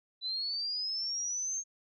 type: linear sweep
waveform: sine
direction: up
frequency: 3962 to 6450 Hz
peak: -32 dBFS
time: 0.21-1.64 s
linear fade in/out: 50 ms
effects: none